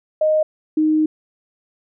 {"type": "tone pair in turn", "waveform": "sine", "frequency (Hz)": [620, 310], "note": ["D#5", "D#4"], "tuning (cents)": [-6, -6], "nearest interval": "octave", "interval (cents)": 1200, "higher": "first", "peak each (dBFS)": -13, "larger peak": "neither", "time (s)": [[0.21, 0.43], [0.77, 1.06]], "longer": "second", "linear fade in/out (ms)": 5, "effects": []}